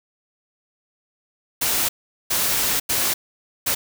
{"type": "noise bursts at uneven times", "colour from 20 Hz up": "white", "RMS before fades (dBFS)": -21, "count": 4, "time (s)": [[1.61, 1.89], [2.3, 2.8], [2.89, 3.14], [3.66, 3.75]], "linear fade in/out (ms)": 10, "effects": []}